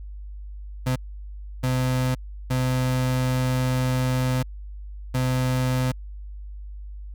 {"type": "tone bursts at uneven times", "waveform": "35% pulse", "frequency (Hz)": 127.9, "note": "C3", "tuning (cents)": -39, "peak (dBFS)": -19, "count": 4, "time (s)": [[0.86, 0.96], [1.63, 2.15], [2.5, 4.43], [5.14, 5.92]], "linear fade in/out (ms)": 10, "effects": ["added 50 Hz sine -34 dBFS peak until 7.14 s"]}